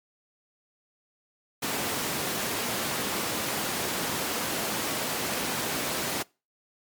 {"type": "high-pass noise", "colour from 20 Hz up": "pink", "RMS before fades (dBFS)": -30, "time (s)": [1.62, 6.23], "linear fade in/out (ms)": 10, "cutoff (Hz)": 190, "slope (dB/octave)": 12, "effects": ["noise-tail reverb RT60 0.3 s tail -25 dB re dry", "MP3 96 kbps"]}